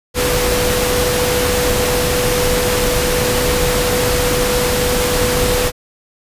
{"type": "tone in noise", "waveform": "sine", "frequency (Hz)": 493.9, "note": "B4", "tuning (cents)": 0, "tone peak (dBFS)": -17, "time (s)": [0.14, 5.72], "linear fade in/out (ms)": 50, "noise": "pink", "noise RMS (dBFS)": -17, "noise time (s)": [0.14, 5.72], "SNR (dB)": -3, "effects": ["resampled to 32000 Hz"]}